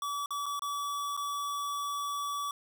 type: tone with dropouts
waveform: square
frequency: 1146 Hz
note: D6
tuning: 43 cents flat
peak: -33 dBFS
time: 0.02-2.51 s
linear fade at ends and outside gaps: 2 ms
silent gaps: 0.26-0.306 / 0.459-0.463 / 0.594-0.62 / 1.167-1.174 s
effects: 12-bit